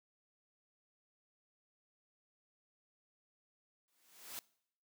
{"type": "noise with exponential growth", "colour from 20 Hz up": "white", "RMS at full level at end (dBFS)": -43, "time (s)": [3.88, 4.39], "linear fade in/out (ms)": 0, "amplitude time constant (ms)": 110, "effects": ["noise-tail reverb RT60 0.7 s tail -23 dB re dry", "high-pass 200 Hz 12 dB/octave"]}